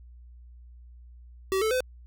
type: tone with pitch steps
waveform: square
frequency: 382.9 / 437.5 / 509 Hz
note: G4 / A4 / C5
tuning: -41 / -10 / -48 cents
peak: -24 dBFS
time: 1.52-1.805 s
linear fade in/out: 0 ms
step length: 95 ms
effects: added 60 Hz sine -46 dBFS peak until 2.06 s